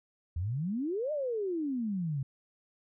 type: exponential two-way sweep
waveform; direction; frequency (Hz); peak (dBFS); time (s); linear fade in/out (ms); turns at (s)
sine; up then down; 78.2 to 623 to 130; -30; 0.36-2.23; 5; 1.12
effects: none